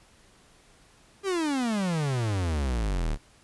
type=exponential sweep; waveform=45% pulse; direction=down; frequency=407 to 34.65 Hz; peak=-25 dBFS; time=1.23-3.18 s; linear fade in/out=50 ms; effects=pink hiss -58 dBFS RMS until 3.43 s + resampled to 24000 Hz